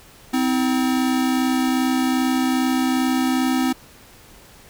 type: tone pair together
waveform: square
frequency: 257.3 / 319.8 Hz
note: C4 / D#4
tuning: -29 / +48 cents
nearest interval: major third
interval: 377 cents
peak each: -19 / -25 dBFS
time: 0.33-3.73 s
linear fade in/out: 10 ms
effects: pink hiss -47 dBFS RMS until 4.69 s